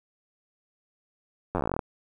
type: slowing click train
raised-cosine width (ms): 1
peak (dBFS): -13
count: 15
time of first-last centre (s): 1.55-1.792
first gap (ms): 10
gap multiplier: 1.08
effects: 9-bit